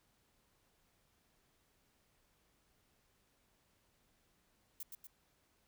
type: noise with echo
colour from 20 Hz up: violet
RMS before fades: -45 dBFS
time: 4.8-4.83 s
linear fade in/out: 2 ms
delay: 120 ms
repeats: 2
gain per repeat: -4 dB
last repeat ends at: 5.07 s
effects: pink hiss -75 dBFS RMS until 5.67 s